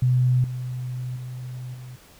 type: tone with level steps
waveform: sine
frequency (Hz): 126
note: B2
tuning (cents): +35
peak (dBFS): -16 / -27 / -31 / -36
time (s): 0.02-1.96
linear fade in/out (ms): 5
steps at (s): 0.44 / 1.16 / 1.74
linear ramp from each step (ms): 2
effects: pink hiss -51 dBFS RMS until 2.19 s